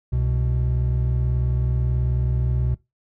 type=tone pair together; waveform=triangle; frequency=65.9 / 124.4 Hz; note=C2 / B2; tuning=+13 / +13 cents; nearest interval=major seventh; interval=1100 cents; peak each=-20 dBFS; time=0.12-2.75 s; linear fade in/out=10 ms; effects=noise-tail reverb RT60 0.2 s tail -19 dB re dry